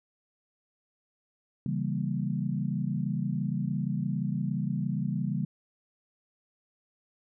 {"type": "chord", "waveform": "sine", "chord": "C# diminished seventh", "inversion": "none", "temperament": "equal", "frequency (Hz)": [138.59, 164.81, 196, 233.1], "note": ["C#3", "E3", "G3", "Bb3"], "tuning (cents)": [0, 0, 0, 0], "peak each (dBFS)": [-32, -33, -32, -36], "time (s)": [1.66, 5.45], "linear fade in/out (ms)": 2, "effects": []}